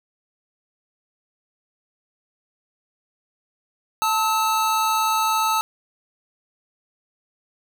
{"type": "tone pair together", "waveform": "square", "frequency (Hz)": [885.5, 1291], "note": ["A5", "E6"], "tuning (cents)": [11, -37], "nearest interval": "perfect fifth", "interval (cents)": 652, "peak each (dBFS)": -22, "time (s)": [4.02, 5.61], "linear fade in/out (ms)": 0, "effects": []}